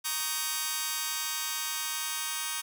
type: chord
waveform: 5% pulse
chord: Eb dominant seventh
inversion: second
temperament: just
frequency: 933.4 / 1120.1 / 1244.5 / 1555.6 Hz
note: Bb5 / Db6 / Eb6 / G6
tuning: +2 / +18 / 0 / -14 cents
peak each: -25 dBFS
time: 0.04-2.62 s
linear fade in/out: 20 ms
effects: none